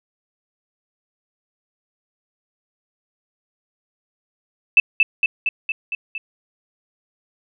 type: tone with echo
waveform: sine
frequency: 2637 Hz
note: E7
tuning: in tune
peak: -7 dBFS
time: 4.77-4.8 s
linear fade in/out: 2 ms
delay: 230 ms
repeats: 6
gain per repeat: -3 dB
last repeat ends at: 6.18 s
effects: none